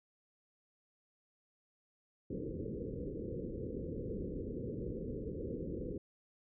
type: low-pass noise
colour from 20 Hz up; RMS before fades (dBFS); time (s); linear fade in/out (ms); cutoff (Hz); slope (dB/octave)
white; -41; 2.3-5.98; 5; 510; 96
effects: none